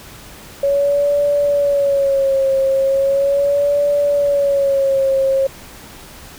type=tone with vibrato; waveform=sine; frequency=557 Hz; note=C#5; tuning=8 cents sharp; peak=-12 dBFS; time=0.63-5.47 s; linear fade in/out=5 ms; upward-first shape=sine; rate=0.38 Hz; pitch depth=61 cents each way; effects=pink hiss -38 dBFS RMS until 6.38 s